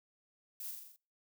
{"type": "noise with echo", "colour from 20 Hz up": "violet", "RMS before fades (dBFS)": -44, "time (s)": [0.6, 0.71], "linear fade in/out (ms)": 2, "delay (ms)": 42, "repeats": 6, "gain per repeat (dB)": -3, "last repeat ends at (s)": 0.962, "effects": ["noise-tail reverb RT60 0.4 s tail -26 dB re dry"]}